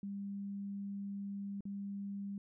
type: tone with dropouts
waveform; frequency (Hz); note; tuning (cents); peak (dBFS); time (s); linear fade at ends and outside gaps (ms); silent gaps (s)
sine; 199.6; G3; +32; -39; 0.03-2.38; 2; 1.607-1.653
effects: none